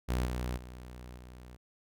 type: tone with level steps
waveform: sawtooth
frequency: 61.74 Hz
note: B1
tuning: in tune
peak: -25 / -29 / -41 / -44 dBFS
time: 0.08-1.57 s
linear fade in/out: 20 ms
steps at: 0.26 / 0.57 / 1.17 s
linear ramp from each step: 5 ms
effects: none